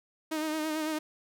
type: tone with vibrato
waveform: sawtooth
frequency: 311.1 Hz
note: D#4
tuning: in tune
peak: -26 dBFS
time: 0.31-0.99 s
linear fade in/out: 10 ms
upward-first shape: sine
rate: 9 Hz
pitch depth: 37 cents each way
effects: none